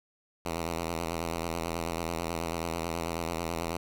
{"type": "tone with vibrato", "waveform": "5% pulse", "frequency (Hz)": 83.5, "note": "E2", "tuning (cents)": 23, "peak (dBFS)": -20, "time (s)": [0.45, 3.77], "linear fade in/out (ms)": 5, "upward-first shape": "square", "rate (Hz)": 9.2, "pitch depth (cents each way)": 48, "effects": []}